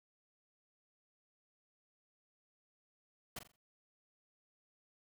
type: noise with echo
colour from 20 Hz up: pink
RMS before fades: -44 dBFS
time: 3.36-3.39 s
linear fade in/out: 5 ms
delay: 43 ms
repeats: 4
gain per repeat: -9 dB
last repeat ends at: 3.562 s
effects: none